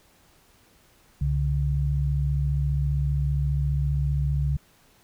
sine tone pair together, 67 / 141.97 Hz, C2 / C#3, +42 / +42 cents, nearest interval octave + minor second, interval 1300 cents, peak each -24 / -24 dBFS, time 1.21-4.57 s, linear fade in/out 5 ms, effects pink hiss -59 dBFS RMS until 5.03 s

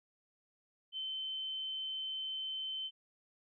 sine tone, 3077 Hz, G7, 33 cents flat, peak -37 dBFS, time 0.92-2.91 s, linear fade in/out 50 ms, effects none

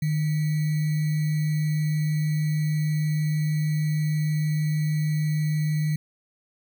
sine tone with sample-and-hold, 153.2 Hz, D#3, 27 cents flat, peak -21 dBFS, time 0.02-5.96 s, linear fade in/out 5 ms, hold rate 2100 Hz, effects none

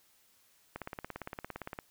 click train, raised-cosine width 0.5 ms, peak -24 dBFS, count 19, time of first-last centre 0.76-1.789 s, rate 17.5 Hz, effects white hiss -67 dBFS RMS until 1.9 s

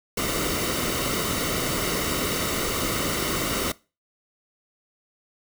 pink noise with comb filter, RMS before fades -26 dBFS, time 0.17-3.72 s, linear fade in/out 5 ms, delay 1.2 ms, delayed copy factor -0.6, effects noise-tail reverb RT60 0.3 s tail -21 dB re dry

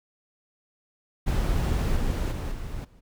brown noise with level steps, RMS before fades -24 / -26 / -30 / -34 / -53 dBFS, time 1.26-3.01 s, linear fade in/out 20 ms, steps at 1.96 / 2.31 / 2.51 / 2.84 s, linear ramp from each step 10 ms, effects none

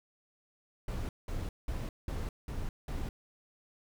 brown noise bursts, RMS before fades -36 dBFS, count 6, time 0.88-3.09 s, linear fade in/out 2 ms, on 210 ms, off 190 ms, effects none

